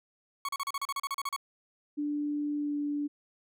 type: tone bursts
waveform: 40% pulse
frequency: 1108.7 Hz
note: C#6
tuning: in tune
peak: -30 dBFS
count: 13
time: 0.45-1.363 s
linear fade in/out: 2 ms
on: 37 ms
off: 36 ms
type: tone with pitch glide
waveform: sine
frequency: 293.7 to 291.3 Hz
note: D4 to D4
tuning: 0 to -14 cents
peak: -29 dBFS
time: 1.97-3.08 s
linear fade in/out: 20 ms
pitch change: -14 cents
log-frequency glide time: 2.57-2.75 s
effects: none